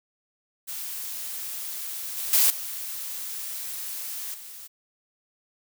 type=noise with level steps; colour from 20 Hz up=blue; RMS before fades=-34 / -31 / -19 / -34 / -42 dBFS; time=0.67-4.68 s; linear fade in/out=20 ms; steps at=2.17 / 2.33 / 2.5 / 4.34 s; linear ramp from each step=2 ms; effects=none